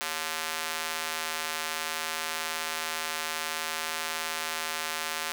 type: tone with high-pass filter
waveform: square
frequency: 79.7 Hz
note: D#2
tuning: 42 cents sharp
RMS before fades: -33 dBFS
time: 0.01-5.32 s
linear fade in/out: 0 ms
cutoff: 1200 Hz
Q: 0.63
effects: none